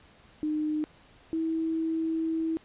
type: tone pair in turn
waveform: sine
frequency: 305.5 / 323.7 Hz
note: D#4 / E4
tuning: -32 / -31 cents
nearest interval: minor second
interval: 101 cents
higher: second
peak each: -26 dBFS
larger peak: neither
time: 0.43-0.84 / 1.33-2.57 s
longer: second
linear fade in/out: 0 ms
effects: pink hiss -57 dBFS RMS until 2.64 s + resampled to 8000 Hz